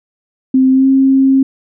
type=tone with pitch glide; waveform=sine; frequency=261.6 to 267.9 Hz; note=C4 to C4; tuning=0 to +41 cents; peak=-6 dBFS; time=0.54-1.43 s; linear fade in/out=5 ms; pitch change=+41 cents; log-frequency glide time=0.71-0.87 s; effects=none